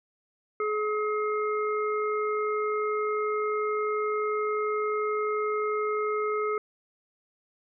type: harmonic tone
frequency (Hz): 424.3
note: G#4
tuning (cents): +37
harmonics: 1 / 3 / 5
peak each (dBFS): -27 / -30 / -38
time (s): 0.6-6.58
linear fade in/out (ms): 2
effects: none